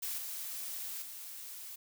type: noise with level steps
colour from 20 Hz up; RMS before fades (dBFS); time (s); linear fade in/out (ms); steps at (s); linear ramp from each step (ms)
blue; -38 / -41 / -46; 0.02-1.76; 10; 0.18 / 1.02; 2
effects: none